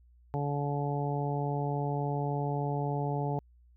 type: harmonic tone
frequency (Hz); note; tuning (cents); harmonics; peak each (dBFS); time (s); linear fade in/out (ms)
143.5; D3; -40; 1 / 2 / 3 / 4 / 5 / 6; -31 / -39 / -37 / -42 / -38 / -38; 0.34-3.39; 0
effects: added 60 Hz sine -57 dBFS peak until 3.76 s